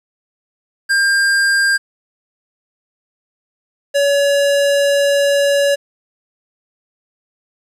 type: tone pair in turn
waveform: square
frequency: 1600 / 565.7 Hz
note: G6 / C#5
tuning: +35 / +35 cents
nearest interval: octave + tritone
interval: 1800 cents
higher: first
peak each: -12 dBFS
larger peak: neither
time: 0.89-1.78 / 3.94-5.76 s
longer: second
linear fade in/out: 20 ms
effects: low-pass 11000 Hz 12 dB/octave + 8-bit